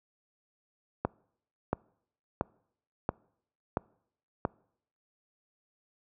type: click train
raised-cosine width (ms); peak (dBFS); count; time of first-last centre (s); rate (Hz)
1; -13; 6; 1.05-4.451; 1.47
effects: noise-tail reverb RT60 0.7 s tail -26 dB re dry + high-pass 60 Hz 12 dB/octave